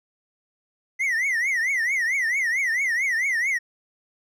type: tone with vibrato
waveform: triangle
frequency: 1998 Hz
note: B6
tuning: 20 cents sharp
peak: -19 dBFS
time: 0.99-3.59 s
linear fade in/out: 20 ms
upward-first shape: triangle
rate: 4.5 Hz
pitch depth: 220 cents each way
effects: none